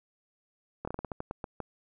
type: slowing click train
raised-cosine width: 1 ms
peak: -21 dBFS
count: 11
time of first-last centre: 0.85-1.603 s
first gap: 25 ms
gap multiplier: 1.23
effects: none